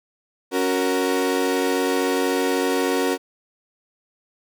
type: chord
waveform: 35% pulse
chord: F# major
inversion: second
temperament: equal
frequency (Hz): 277.2 / 370 / 466.2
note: C#4 / F#4 / A#4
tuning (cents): 0 / 0 / 0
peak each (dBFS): -22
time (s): 0.51-3.18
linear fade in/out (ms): 50
effects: none